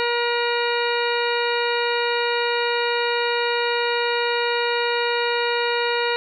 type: harmonic tone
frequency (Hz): 476.2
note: A#4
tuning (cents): +37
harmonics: 1 / 2 / 3 / 4 / 5 / 6 / 8 / 9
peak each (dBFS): -23 / -26 / -28 / -29 / -30 / -31 / -32 / -33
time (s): 0-6.16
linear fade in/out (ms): 0
effects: none